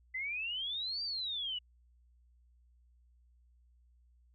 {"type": "exponential two-way sweep", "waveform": "sine", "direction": "up then down", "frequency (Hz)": [2000, 4746, 2886], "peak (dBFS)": -35, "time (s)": [0.14, 1.59], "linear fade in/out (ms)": 10, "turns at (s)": 1.03, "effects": ["added 60 Hz sine -63 dBFS peak until 4.34 s"]}